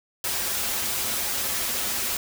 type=noise with comb filter; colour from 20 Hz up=white; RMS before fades=-27 dBFS; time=0.24-2.17 s; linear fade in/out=2 ms; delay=6.6 ms; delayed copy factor=-0.6; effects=none